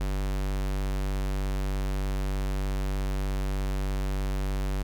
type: tone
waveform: square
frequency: 48.37 Hz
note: G1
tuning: 22 cents flat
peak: -27 dBFS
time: 0-4.83 s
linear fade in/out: 10 ms
effects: none